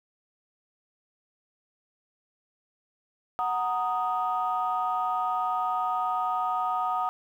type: chord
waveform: sine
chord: D# minor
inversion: first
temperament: equal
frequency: 740 / 932.3 / 1244.5 Hz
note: F#5 / A#5 / D#6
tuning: 0 / 0 / 0 cents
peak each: -28 / -31 / -28 dBFS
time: 3.39-7.09 s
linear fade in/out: 0 ms
effects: tanh soft clip ceiling -17 dBFS + 10-bit